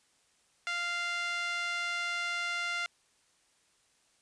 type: tone with band-pass filter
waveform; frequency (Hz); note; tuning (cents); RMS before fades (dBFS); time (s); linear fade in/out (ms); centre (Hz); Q
5% pulse; 696; F5; -6; -34; 0.67-2.86; 0; 1700; 1.9
effects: white hiss -69 dBFS RMS until 4.21 s + resampled to 22050 Hz